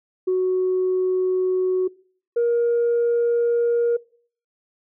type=tone pair in turn; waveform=sine; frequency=370.3 / 472.2 Hz; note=F#4 / A#4; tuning=+1 / +22 cents; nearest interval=major third; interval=421 cents; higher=second; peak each=-16 / -15 dBFS; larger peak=second; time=0.27-1.88 / 2.36-3.97 s; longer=neither; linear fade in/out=10 ms; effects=noise-tail reverb RT60 0.5 s tail -23 dB re dry + tanh soft clip ceiling -14 dBFS